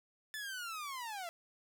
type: linear sweep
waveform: sawtooth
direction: down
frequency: 1759 to 659.3 Hz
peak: -37 dBFS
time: 0.34-1.29 s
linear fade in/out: 0 ms
effects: none